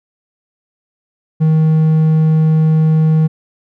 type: tone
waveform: triangle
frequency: 157.7 Hz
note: D#3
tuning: 24 cents sharp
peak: -6 dBFS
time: 1.4-3.28 s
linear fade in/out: 20 ms
effects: none